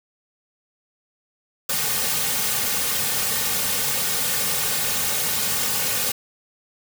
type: noise with comb filter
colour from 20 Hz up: white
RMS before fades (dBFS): -23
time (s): 1.69-6.12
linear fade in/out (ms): 5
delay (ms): 3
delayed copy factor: -0.85
effects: none